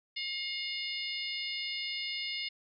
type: harmonic tone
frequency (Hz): 716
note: F5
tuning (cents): +43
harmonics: 3 / 4 / 5 / 6 / 7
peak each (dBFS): -39 / -40 / -41 / -42 / -42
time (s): 0.16-2.49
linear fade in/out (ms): 10
effects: none